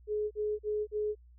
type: tone bursts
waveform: sine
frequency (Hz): 422.3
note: G#4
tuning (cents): +29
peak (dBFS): -29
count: 4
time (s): 0.07-1.153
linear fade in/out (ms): 50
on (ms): 240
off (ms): 41
effects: added 60 Hz sine -54 dBFS peak until 1.38 s